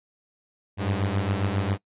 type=beating tone pair; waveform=sawtooth; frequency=95.4 / 102.8 Hz; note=G2 / G#2; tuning=-47 / -17 cents; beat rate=7.4 Hz; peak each=-22 / -23 dBFS; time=0.77-1.78 s; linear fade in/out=50 ms; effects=noise-tail reverb RT60 0.1 s tail -22 dB re dry + resampled to 8000 Hz